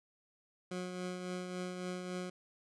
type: tone with tremolo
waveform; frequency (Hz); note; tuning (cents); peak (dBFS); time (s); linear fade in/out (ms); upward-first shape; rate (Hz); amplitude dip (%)
20% pulse; 181.3; F#3; -35; -32; 0.71-2.3; 5; triangle; 3.6; 45
effects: resampled to 22050 Hz